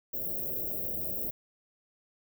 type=band-stop noise; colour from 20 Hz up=white; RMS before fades=-34 dBFS; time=0.13-1.31 s; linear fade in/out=10 ms; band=660 to 14000 Hz; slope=96 dB/octave; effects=none